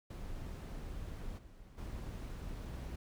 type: noise with level steps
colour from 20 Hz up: brown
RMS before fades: -44 / -55 / -43 dBFS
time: 0.1-2.96 s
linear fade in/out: 5 ms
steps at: 1.37 / 1.77 s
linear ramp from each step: 20 ms
effects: none